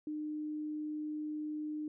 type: tone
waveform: sine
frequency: 303.6 Hz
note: D#4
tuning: 42 cents flat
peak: -36 dBFS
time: 0.07-1.88 s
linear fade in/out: 2 ms
effects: none